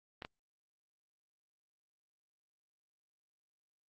clicks, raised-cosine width 0.3 ms, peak -26 dBFS, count 2, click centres 0.222 / 0.249 s, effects Opus 32 kbps

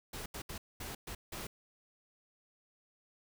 pink noise bursts at uneven times, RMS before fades -43 dBFS, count 6, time 0.13-0.26 / 0.34-0.42 / 0.49-0.58 / 0.8-0.95 / 1.07-1.15 / 1.32-1.47 s, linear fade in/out 5 ms, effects none

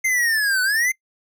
square linear two-way sweep, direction down then up, 2103 to 1480 to 2103 Hz, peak -18 dBFS, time 0.04-0.92 s, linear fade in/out 10 ms, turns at 0.62 s, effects noise-tail reverb RT60 0.1 s tail -23 dB re dry

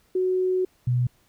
sine tone pair in turn, 370 / 123.47 Hz, F#4 / B2, 0 / 0 cents, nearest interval octave + perfect fifth, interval 1900 cents, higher first, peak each -20 / -19 dBFS, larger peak second, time 0.15-0.65 / 0.87-1.07 s, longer first, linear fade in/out 5 ms, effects pink hiss -63 dBFS RMS until 1.28 s

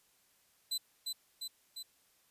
sawtooth tone with echo, 4024 Hz, B7, 32 cents sharp, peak -30 dBFS, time 0.71-0.78 s, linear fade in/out 10 ms, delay 350 ms, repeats 3, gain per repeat -3 dB, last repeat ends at 1.83 s, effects white hiss -70 dBFS RMS until 2.3 s + resampled to 32000 Hz

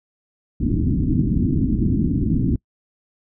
white low-pass noise, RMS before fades -19 dBFS, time 0.6-2.56 s, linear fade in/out 5 ms, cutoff 300 Hz, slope 48 dB/octave, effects noise-tail reverb RT60 0.1 s tail -25 dB re dry

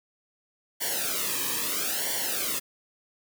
white noise with flanger, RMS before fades -29 dBFS, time 0.8-2.6 s, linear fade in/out 20 ms, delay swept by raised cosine 0.78 to 1.44 ms, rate 0.76 Hz, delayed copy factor -0.85, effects none

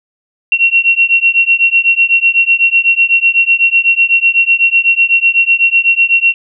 sine beating tone pair, 2729 / 2737 Hz, F7 / F7, -41 / -36 cents, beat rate 8 Hz, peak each -10 dBFS, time 0.52-6.34 s, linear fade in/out 2 ms, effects none

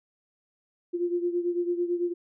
sine beating tone pair, 348 / 357 Hz, F4 / F4, -6 / +38 cents, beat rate 9 Hz, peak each -26 / -31 dBFS, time 0.93-2.14 s, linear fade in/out 20 ms, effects none

